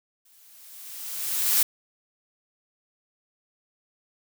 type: noise with exponential growth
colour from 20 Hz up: blue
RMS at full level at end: -19 dBFS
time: 0.25-1.63 s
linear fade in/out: 5 ms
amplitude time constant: 300 ms
effects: none